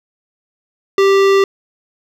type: tone with hard clipping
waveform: sine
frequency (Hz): 392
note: G4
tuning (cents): 0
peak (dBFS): -10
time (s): 0.98-1.44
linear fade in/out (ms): 2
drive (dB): 18
effects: none